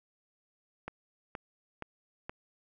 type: click train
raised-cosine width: 0.5 ms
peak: -23 dBFS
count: 4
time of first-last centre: 0.88-2.295 s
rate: 2.12 Hz
effects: none